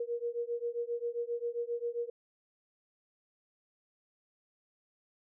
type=beating tone pair; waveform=sine; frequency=470 / 477.5 Hz; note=A#4 / A#4; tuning=+14 / +42 cents; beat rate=7.5 Hz; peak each=-36 / -36 dBFS; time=0-2.1 s; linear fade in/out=5 ms; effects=none